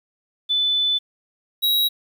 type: tone pair in turn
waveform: sine / square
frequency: 3500 / 3850 Hz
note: A7 / B7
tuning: -10 / -45 cents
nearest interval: major second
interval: 165 cents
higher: second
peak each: -17 dBFS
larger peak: neither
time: 0.49-0.99 / 1.62-1.89 s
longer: first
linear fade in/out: 20 ms
effects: 9-bit